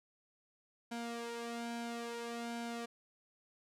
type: tone with flanger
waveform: sawtooth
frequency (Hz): 234.5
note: A#3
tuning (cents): +11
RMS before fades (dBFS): -42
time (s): 0.91-2.86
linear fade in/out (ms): 10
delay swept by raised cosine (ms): 1.3 to 3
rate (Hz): 0.6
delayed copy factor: +0.7
effects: low-pass 10000 Hz 12 dB/octave